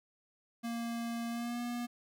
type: tone with pitch glide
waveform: square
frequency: 233.1 to 240.5 Hz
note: A#3 to B3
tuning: 0 to -46 cents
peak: -36 dBFS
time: 0.63-1.87 s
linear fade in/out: 20 ms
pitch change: +54 cents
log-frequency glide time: 1.29-1.6 s
effects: none